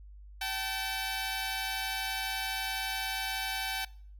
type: tone pair together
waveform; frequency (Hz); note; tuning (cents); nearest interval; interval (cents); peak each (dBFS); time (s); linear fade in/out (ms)
10% pulse; 768.1 / 880; G5 / A5; -35 / 0; major second; 235; -25 / -30; 0.41-3.85; 5
effects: noise-tail reverb RT60 0.5 s tail -22 dB re dry + added 50 Hz sine -47 dBFS peak until 4.19 s